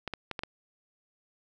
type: clicks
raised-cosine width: 0.3 ms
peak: -18 dBFS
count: 5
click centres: 0.077 / 0.137 / 0.313 / 0.392 / 0.435 s
effects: none